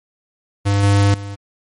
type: tone with level steps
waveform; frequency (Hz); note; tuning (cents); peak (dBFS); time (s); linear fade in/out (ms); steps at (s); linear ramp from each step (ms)
square; 100.4; G2; +42; -14 / -11 / -27; 0.65-1.36; 20; 0.83 / 1.14; 2
effects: MP3 48 kbps